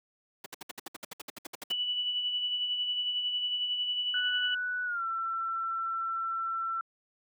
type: noise bursts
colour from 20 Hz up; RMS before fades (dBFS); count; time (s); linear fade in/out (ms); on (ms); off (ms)
pink; -39; 16; 0.44-1.721; 5; 21; 63
type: tone with tremolo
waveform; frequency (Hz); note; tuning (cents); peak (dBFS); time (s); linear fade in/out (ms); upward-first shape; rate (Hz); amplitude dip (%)
sine; 2960; F#7; 0; -27; 1.7-4.55; 10; sine; 11; 40
type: tone with pitch glide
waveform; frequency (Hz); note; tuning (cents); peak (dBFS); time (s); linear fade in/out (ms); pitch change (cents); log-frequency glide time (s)
sine; 1482 to 1343.4; F#6 to E6; +2 to +32; -30; 4.14-6.81; 2; -170; 4.85-5.04
effects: high-pass 300 Hz 12 dB/octave